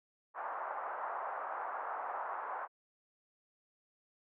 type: band-pass noise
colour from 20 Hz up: pink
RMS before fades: -40 dBFS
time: 0.34-2.68 s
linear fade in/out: 50 ms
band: 740 to 1300 Hz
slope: 24 dB/octave
effects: low-pass 2000 Hz 12 dB/octave